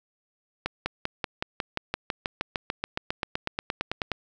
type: accelerating click train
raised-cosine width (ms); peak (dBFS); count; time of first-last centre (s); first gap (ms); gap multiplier
0.3; -11; 25; 0.66-4.117; 200; 0.97
effects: none